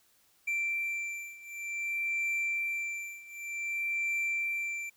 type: beating tone pair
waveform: triangle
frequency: 2349 / 2349.54 Hz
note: D7 / D7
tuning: 0 / 0 cents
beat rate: 0.54 Hz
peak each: -32 / -34 dBFS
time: 0.47-4.9 s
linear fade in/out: 10 ms
effects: white hiss -67 dBFS RMS until 4.96 s